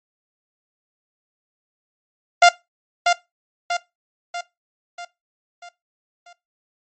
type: tone with echo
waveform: sawtooth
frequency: 699 Hz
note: F5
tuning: 1 cent sharp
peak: -4 dBFS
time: 2.42-2.49 s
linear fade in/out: 5 ms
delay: 640 ms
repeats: 6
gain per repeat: -6 dB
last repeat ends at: 6.33 s
effects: noise-tail reverb RT60 0.2 s tail -18 dB re dry + MP3 32 kbps